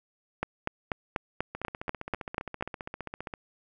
two click trains, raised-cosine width 0.5 ms, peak -13 / -21 dBFS, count 10 / 28, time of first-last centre 0.43-2.625 / 1.55-3.338 s, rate 4.1 / 15.1 Hz, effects none

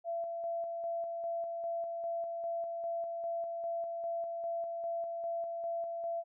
sine tone with tremolo, 675 Hz, E5, 41 cents sharp, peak -33 dBFS, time 0.04-6.24 s, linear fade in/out 50 ms, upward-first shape square, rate 2.5 Hz, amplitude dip 30%, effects none

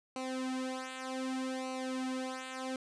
sawtooth tone with flanger, 259.6 Hz, C4, 13 cents flat, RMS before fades -38 dBFS, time 0.16-2.76 s, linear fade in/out 2 ms, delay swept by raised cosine 0.58 to 3.68 ms, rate 0.65 Hz, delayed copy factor -1, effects resampled to 22050 Hz

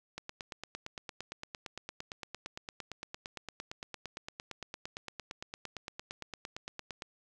click train, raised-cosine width 0.2 ms, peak -23 dBFS, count 61, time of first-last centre 0.18-7.022 s, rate 8.77 Hz, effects none

